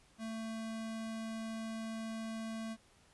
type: tone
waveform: square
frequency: 223.2 Hz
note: A3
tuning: 25 cents sharp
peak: -40 dBFS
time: 0.18-2.77 s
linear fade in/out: 50 ms
effects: pink hiss -66 dBFS RMS until 3.13 s + resampled to 24000 Hz